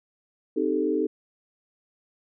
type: chord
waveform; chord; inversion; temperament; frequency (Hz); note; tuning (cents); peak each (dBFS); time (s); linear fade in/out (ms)
sine; A half-diminished seventh; first; equal; 261.6 / 311.1 / 392 / 440; C4 / Eb4 / G4 / A4; 0 / 0 / 0 / 0; -30 / -26 / -28 / -27; 0.56-1.07; 10
effects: none